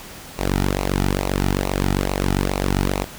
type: tone with flanger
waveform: sawtooth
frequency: 47.53 Hz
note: F#1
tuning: 47 cents sharp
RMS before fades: -21 dBFS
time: 0.38-3.05 s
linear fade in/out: 20 ms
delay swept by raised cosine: 0.59 to 1.89 ms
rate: 2.3 Hz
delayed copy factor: -0.7
effects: pink hiss -38 dBFS RMS until 3.18 s